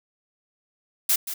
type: noise with echo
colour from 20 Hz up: blue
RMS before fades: -20 dBFS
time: 1.09-1.16 s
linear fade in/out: 5 ms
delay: 180 ms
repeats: 1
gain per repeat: -11 dB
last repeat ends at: 1.34 s
effects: none